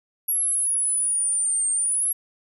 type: exponential two-way sweep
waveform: sine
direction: down then up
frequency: 11350 to 8590 to 11350 Hz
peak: -20 dBFS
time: 0.28-2.13 s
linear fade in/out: 10 ms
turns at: 1.71 s
effects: none